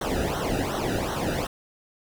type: noise with flanger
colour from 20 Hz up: brown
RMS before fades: -27 dBFS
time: 0.01-1.47 s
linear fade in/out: 5 ms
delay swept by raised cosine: 0.41 to 0.94 ms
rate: 2.7 Hz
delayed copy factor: -0.95
effects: none